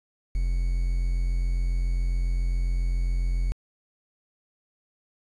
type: tone with quantisation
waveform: triangle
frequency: 43.65 Hz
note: F1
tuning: in tune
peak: -20 dBFS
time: 0.35-3.52 s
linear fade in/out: 0 ms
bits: 8
effects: resampled to 24000 Hz